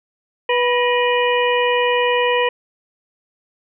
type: harmonic tone with a mistuned harmonic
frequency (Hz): 490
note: B4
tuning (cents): -14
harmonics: 1 / 2 / 4 / 5 / 6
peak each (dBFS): -17 / -20 / -23 / -24 / -25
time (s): 0.49-2.49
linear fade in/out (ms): 5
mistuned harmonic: 4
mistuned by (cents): -63
effects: none